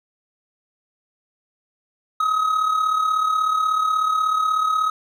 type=tone with amplitude modulation; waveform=triangle; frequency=1269 Hz; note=D#6; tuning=34 cents sharp; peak=-13 dBFS; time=2.2-4.9 s; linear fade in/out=5 ms; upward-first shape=sine; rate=36.4 Hz; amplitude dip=55%; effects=none